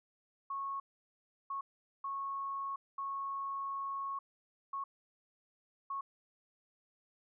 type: tone bursts at uneven times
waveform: sine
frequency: 1100 Hz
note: C#6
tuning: 14 cents flat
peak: -36 dBFS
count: 6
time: 0.5-0.8 / 1.5-1.61 / 2.04-2.76 / 2.98-4.19 / 4.73-4.84 / 5.9-6.01 s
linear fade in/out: 5 ms
effects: none